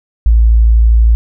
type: tone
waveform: sine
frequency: 56.3 Hz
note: A1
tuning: 40 cents sharp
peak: -4 dBFS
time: 0.26-1.15 s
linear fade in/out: 0 ms
effects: none

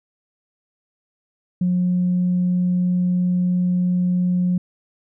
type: tone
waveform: sine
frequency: 179.7 Hz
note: F3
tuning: 50 cents sharp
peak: -15 dBFS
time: 1.61-4.58 s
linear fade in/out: 5 ms
effects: tanh soft clip ceiling -12 dBFS

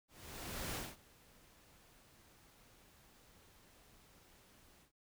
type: noise with ADSR envelope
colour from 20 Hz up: pink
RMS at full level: -41 dBFS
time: 0.08-4.92 s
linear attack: 670 ms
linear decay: 210 ms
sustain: -24 dB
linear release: 110 ms
effects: none

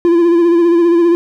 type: tone with vibrato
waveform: triangle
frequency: 341.3 Hz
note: F4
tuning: 40 cents flat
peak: -5 dBFS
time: 0.05-1.15 s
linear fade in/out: 0 ms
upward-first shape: sine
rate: 15 Hz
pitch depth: 41 cents each way
effects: none

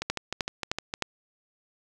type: two click trains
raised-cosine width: 0.2 ms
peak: -9 / -13 dBFS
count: 4 / 7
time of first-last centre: 0.1-1.023 / 0.02-0.939 s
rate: 3.25 / 6.53 Hz
effects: none

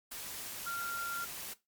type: tone in noise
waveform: sine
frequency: 1385 Hz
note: F6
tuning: 15 cents flat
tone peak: -35 dBFS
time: 0.66-1.25 s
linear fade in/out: 10 ms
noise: white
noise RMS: -43 dBFS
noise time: 0.11-1.54 s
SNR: +5 dB
effects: noise-tail reverb RT60 0.2 s tail -17 dB re dry + MP3 96 kbps

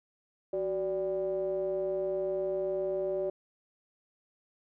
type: ring-modulated tone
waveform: triangle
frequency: 103.83 Hz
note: G#2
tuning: in tune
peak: -24 dBFS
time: 0.53-3.3 s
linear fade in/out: 5 ms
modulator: 479 Hz
effects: none

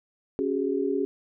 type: chord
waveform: sine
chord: C# suspended fourth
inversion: none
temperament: equal with one note detuned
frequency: 277.2 / 376.7 / 415.3 Hz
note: C#4 / F#4 / G#4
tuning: 0 / +31 / 0 cents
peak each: -28 dBFS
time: 0.39-1.05 s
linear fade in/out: 0 ms
effects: none

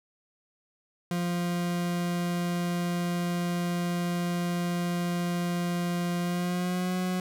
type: tone with pitch glide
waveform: 40% pulse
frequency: 174.61 to 182.76 Hz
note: F3 to F#3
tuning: 0 to -21 cents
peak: -26 dBFS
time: 1.11-7.2 s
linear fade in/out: 2 ms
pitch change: +79 cents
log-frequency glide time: 6.21-6.96 s
effects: none

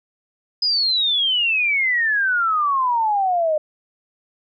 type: exponential sweep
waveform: sine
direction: down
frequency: 5040 to 601 Hz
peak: -16 dBFS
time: 0.62-3.58 s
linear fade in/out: 5 ms
effects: none

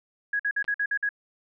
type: tone bursts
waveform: sine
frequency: 1661.2 Hz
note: G#6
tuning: in tune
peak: -23 dBFS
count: 7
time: 0.33-1.091 s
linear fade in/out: 5 ms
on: 65 ms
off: 51 ms
type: clicks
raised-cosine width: 0.3 ms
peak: -30 / -38 dBFS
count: 2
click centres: 0.643 / 0.649 s
effects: none

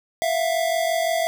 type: tone pair together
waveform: square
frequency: 662 / 707.8 Hz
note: E5 / F5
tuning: +7 / +23 cents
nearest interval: minor second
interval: 116 cents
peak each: -22 / -26 dBFS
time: 0.22-1.27 s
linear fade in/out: 0 ms
effects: none

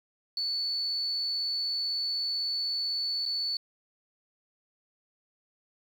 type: tone with dropouts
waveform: sine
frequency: 4458 Hz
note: C#8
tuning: 9 cents sharp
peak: -28 dBFS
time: 0.37-3.57 s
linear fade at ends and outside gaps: 2 ms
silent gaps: 3.255-3.26 s
effects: 9-bit

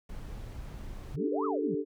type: noise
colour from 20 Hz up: brown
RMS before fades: -41 dBFS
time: 0.09-1.16 s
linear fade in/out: 5 ms
type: exponential two-way sweep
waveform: sine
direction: up then down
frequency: 117.4 to 1318.5 to 144.9 Hz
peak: -33 dBFS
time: 1.14-1.75 s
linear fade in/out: 5 ms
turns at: 1.45 s
type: chord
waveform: sine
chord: D suspended fourth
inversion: none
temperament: just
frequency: 293.7 / 391.6 / 440.5 Hz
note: D4 / G4 / A4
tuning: 0 / -2 / +2 cents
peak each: -33 / -34 / -33 dBFS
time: 1.16-1.85 s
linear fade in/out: 50 ms
effects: none

